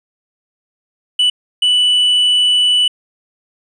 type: tone bursts at uneven times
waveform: triangle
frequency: 2969 Hz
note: F#7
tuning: 5 cents sharp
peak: -8 dBFS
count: 2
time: 1.19-1.3 / 1.62-2.88 s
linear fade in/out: 5 ms
effects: resampled to 22050 Hz